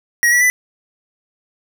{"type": "tone with pitch steps", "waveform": "square", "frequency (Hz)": [1895, 1942.7, 1991.5], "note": ["A#6", "B6", "B6"], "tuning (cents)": [28, -29, 14], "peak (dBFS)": -11, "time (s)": [0.23, 0.5], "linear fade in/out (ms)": 0, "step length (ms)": 90, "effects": []}